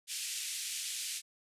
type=band-pass noise; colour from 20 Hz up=white; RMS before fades=-39 dBFS; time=0.07-1.22 s; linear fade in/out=50 ms; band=2300 to 9900 Hz; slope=24 dB/octave; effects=resampled to 32000 Hz